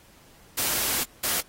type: noise bursts at uneven times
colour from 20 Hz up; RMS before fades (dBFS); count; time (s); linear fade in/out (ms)
white; -26; 2; 0.57-1.04 / 1.23-1.41; 10
effects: pink hiss -55 dBFS RMS until 1.48 s + AAC 48 kbps